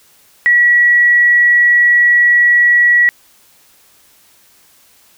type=tone; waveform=sine; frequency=1930 Hz; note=B6; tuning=40 cents flat; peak=-6 dBFS; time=0.46-3.09 s; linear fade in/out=0 ms; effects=white hiss -49 dBFS RMS until 5.17 s